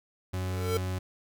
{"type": "tone with exponential growth", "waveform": "square", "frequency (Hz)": 450, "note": "A4", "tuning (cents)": 39, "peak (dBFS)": -25, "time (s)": [0.33, 0.77], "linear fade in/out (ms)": 0, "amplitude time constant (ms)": 95}
{"type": "tone", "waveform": "40% pulse", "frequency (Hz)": 92.6, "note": "F#2", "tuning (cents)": 2, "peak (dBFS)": -29, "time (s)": [0.33, 0.99], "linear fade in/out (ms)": 10}
{"effects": []}